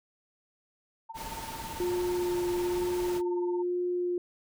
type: tone with tremolo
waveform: sine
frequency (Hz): 901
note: A5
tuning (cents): +41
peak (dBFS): -36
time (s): 1.09-3.63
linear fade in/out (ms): 10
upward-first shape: sine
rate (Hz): 18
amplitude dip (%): 85
type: noise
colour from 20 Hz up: pink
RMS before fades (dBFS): -41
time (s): 1.14-3.22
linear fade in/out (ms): 50
type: tone with vibrato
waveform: sine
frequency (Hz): 354.8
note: F4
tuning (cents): +27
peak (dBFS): -27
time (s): 1.8-4.18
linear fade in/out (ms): 2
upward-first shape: sine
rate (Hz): 1.1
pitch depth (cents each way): 9
effects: none